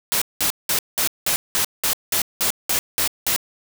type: noise bursts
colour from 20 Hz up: white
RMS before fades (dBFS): -20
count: 12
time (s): 0.12-3.362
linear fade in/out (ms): 0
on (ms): 96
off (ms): 190
effects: none